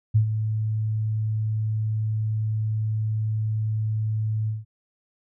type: tone with ADSR envelope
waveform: sine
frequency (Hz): 108.8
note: A2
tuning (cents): -19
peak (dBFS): -13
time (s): 0.14-4.65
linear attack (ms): 18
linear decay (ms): 96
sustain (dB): -9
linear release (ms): 170
effects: none